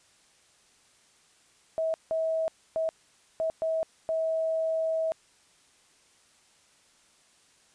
sine tone bursts at uneven times, 645 Hz, E5, 38 cents flat, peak -25 dBFS, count 6, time 1.78-1.94 / 2.11-2.48 / 2.76-2.89 / 3.4-3.5 / 3.62-3.83 / 4.09-5.12 s, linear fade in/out 0 ms, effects white hiss -62 dBFS RMS until 7.74 s + resampled to 22050 Hz

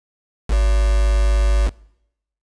sine tone with quantisation, 51.91 Hz, G#1, in tune, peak -12 dBFS, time 0.48-1.71 s, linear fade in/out 50 ms, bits 4, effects noise-tail reverb RT60 0.8 s tail -24 dB re dry + resampled to 22050 Hz

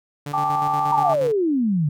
sawtooth tone with tremolo, 145.2 Hz, D3, 19 cents flat, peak -24 dBFS, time 0.26-1.32 s, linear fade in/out 5 ms, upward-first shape square, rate 8.4 Hz, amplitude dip 50%
sine chord, G suspended second, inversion none, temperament equal with one note detuned, 784 / 870.4 / 1174.7 Hz, G5 / A5 / D6, 0 / -19 / 0 cents, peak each -23 dBFS, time 0.33-1.14 s, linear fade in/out 10 ms
sine exponential sweep, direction down, 955 to 141.1 Hz, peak -17 dBFS, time 0.92-1.89 s, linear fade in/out 5 ms
effects none

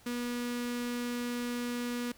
sawtooth tone with notch filter, 242.1 Hz, B3, 34 cents flat, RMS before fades -35 dBFS, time 0.06-2.12 s, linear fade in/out 5 ms, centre 760 Hz, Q 1.6, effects pink hiss -59 dBFS RMS until 2.17 s

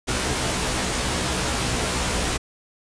pink noise with comb filter, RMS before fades -24 dBFS, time 0.07-2.38 s, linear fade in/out 20 ms, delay 16 ms, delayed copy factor +0.95, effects resampled to 22050 Hz

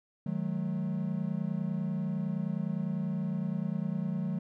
triangle chord, D# diminished, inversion none, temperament equal with one note detuned, 155.56 / 185 / 215.3 Hz, D#3 / F#3 / A3, 0 / 0 / -37 cents, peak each -33 / -31 / -34 dBFS, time 0.26-4.39 s, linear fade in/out 5 ms, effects none

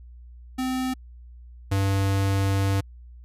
square tone pair in turn, 257.8 / 97.8 Hz, C4 / G2, -26 / -4 cents, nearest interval octave + perfect fourth, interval 1678 cents, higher first, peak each -25 / -21 dBFS, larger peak second, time 0.58-0.94 / 1.71-2.81 s, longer second, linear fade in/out 10 ms, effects added 60 Hz sine -42 dBFS peak until 3.24 s + resampled to 32000 Hz

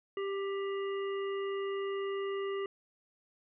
harmonic tone with a mistuned harmonic, 393.9 Hz, G4, 8 cents sharp, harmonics 1 / 3 / 5 / 7, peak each -33 / -43 / -47 / -50 dBFS, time 0.17-2.66 s, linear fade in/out 2 ms, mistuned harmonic 7, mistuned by +47 cents, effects none

